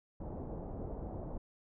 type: low-pass noise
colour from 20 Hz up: pink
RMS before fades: -42 dBFS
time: 0.2-1.38 s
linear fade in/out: 5 ms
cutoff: 750 Hz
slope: 24 dB/octave
effects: none